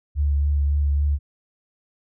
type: tone with vibrato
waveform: sine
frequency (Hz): 72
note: D2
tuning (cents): -34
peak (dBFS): -17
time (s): 0.15-1.19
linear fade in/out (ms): 50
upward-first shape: triangle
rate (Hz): 3.6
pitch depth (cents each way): 26
effects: none